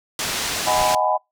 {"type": "low-pass noise", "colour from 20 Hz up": "white", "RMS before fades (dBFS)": -25, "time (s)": [0.19, 0.95], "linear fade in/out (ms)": 2, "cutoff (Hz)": 6700, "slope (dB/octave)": 12}
{"type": "chord", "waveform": "sine", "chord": "G# minor seventh", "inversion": "second", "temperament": "just", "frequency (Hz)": [623, 747.5, 830.6, 996.7], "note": ["D#5", "F#5", "G#5", "B5"], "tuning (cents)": [2, 17, 0, 16], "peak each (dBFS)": -22, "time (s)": [0.66, 1.18], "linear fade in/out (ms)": 20}
{"type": "noise with exponential growth", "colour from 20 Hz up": "brown", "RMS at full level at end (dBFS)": -25, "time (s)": [0.68, 0.83], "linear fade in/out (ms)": 2, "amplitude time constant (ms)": 32}
{"effects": ["noise-tail reverb RT60 0.2 s tail -26 dB re dry"]}